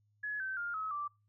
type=tone with pitch steps; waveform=sine; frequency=1693 / 1543.5 / 1407.3 / 1283.1 / 1169.8 Hz; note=G#6 / G6 / F6 / E6 / D6; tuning=+33 / -27 / +13 / -47 / -7 cents; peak=-35 dBFS; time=0.23-1.08 s; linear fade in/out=10 ms; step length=170 ms; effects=noise-tail reverb RT60 0.3 s tail -25 dB re dry + added 104 Hz sine -70 dBFS peak until 1.28 s